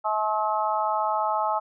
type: harmonic tone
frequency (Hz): 214.4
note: A3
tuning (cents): -45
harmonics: 3 / 4 / 5 / 6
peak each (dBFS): -29 / -25 / -30 / -29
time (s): 0.04-1.6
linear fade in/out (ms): 20
effects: none